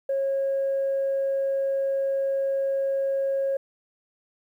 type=tone; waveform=sine; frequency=545 Hz; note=C#5; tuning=29 cents flat; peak=-21 dBFS; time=0.09-3.57 s; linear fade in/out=5 ms; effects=tanh soft clip ceiling -19 dBFS + 10-bit